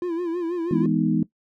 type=tone with vibrato; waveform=triangle; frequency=342.7 Hz; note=F4; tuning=33 cents flat; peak=-21 dBFS; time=0.02-0.86 s; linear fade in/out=2 ms; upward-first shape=sine; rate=6.2 Hz; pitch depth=84 cents each way
type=chord; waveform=sine; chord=E major seventh; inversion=none; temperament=equal; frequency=164.81 / 207.7 / 246.9 / 311.1 Hz; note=E3 / G#3 / B3 / D#4; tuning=0 / 0 / 0 / 0 cents; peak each=-24 dBFS; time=0.71-1.23 s; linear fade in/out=2 ms
effects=noise-tail reverb RT60 0.1 s tail -17 dB re dry